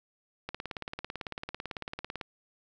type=click train; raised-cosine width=0.3 ms; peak=-20 dBFS; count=32; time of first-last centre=0.49-2.212 s; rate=18 Hz; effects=none